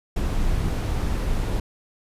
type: noise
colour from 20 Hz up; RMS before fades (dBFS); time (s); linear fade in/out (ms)
brown; -23; 0.16-1.6; 5
effects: resampled to 32000 Hz